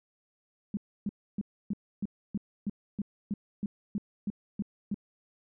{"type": "tone bursts", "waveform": "sine", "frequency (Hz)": 203.6, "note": "G#3", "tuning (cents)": -34, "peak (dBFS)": -28, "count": 14, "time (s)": [0.74, 4.944], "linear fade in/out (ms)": 2, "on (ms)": 31, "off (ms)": 290, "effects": []}